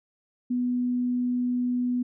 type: tone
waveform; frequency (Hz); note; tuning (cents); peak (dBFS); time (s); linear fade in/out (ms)
sine; 246.9; B3; 0; -23; 0.5-2.03; 10
effects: none